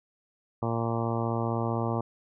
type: harmonic tone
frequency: 115.5 Hz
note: A#2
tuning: 16 cents flat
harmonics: 1 / 2 / 3 / 4 / 5 / 6 / 7 / 8 / 9 / 10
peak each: -30 / -33 / -35 / -36 / -37 / -38 / -38 / -39 / -40 / -40 dBFS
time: 0.62-2.01 s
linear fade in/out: 5 ms
effects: none